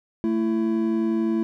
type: tone pair together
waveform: triangle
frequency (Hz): 222.2 / 333.6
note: A3 / E4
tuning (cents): +17 / +21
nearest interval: perfect fifth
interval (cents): 704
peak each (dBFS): -21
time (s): 0.24-1.43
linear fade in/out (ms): 0
effects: none